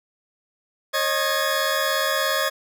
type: tone cluster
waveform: 20% pulse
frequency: 542 / 619 / 1686 Hz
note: C#5 / D#5 / G#6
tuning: -39 / -9 / +26 cents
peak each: -20 dBFS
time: 0.93-2.5 s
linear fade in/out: 20 ms
effects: none